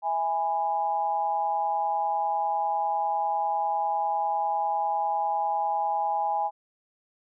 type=tone with amplitude modulation; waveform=sine; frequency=825 Hz; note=G#5; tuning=12 cents flat; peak=-20 dBFS; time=0.02-6.51 s; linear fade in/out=50 ms; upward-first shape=sine; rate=170 Hz; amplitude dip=80%; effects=none